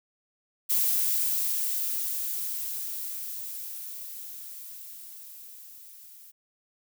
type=noise with level ramp; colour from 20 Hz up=violet; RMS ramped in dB=-24 to -50 dBFS; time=0.69-6.32 s; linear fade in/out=20 ms; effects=none